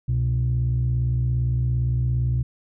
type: tone pair together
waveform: sine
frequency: 65.5 / 123 Hz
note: C2 / B2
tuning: +2 / -7 cents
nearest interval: major seventh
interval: 1091 cents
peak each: -23 / -19 dBFS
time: 0.08-2.43 s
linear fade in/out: 10 ms
effects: tanh soft clip ceiling -15 dBFS